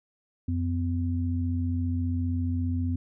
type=tone pair together; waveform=sine; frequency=89.3 / 253 Hz; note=F2 / B3; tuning=+39 / +42 cents; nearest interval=octave + tritone; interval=1803 cents; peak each=-26 / -30 dBFS; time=0.48-2.96 s; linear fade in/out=5 ms; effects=none